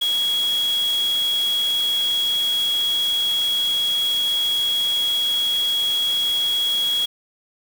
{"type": "tone in noise", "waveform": "sine", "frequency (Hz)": 3322, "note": "G#7", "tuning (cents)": 0, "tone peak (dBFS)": -18, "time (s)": [0.01, 7.06], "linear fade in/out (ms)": 10, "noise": "white", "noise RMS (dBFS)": -33, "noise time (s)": [0.01, 7.06], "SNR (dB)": 12, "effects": []}